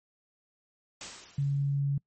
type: noise with exponential decay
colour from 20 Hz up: white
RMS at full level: -37 dBFS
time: 1.01-1.8 s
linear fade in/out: 2 ms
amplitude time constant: 170 ms
type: tone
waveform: sine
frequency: 140.5 Hz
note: C#3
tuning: 24 cents sharp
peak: -25 dBFS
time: 1.38-1.98 s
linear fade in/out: 5 ms
effects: noise-tail reverb RT60 0.1 s tail -25 dB re dry + MP3 32 kbps